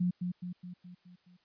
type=tone with echo; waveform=sine; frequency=178.4 Hz; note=F3; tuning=37 cents sharp; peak=-26 dBFS; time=0-0.11 s; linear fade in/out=10 ms; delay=210 ms; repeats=6; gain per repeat=-5 dB; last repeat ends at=1.37 s; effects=white hiss -71 dBFS RMS until 1.44 s + resampled to 11025 Hz